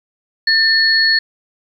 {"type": "tone pair together", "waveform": "sine", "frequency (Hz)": [1792, 4352], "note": ["A6", "C#8"], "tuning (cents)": [31, -33], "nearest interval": "octave + minor third", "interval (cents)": 1536, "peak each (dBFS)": -13, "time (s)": [0.47, 1.19], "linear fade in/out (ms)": 5, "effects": ["8-bit"]}